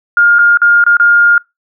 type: tone with dropouts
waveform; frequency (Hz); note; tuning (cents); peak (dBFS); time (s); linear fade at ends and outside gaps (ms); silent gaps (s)
sine; 1414; F6; +21; -4; 0.17-1.38; 2; 0.386-0.39 / 0.573-0.617 / 0.84-0.864 / 0.969-0.998
effects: noise-tail reverb RT60 0.2 s tail -25 dB re dry